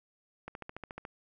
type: click train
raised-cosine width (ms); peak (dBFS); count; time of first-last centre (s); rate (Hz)
0.5; -26; 9; 0.48-1.051; 14
effects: none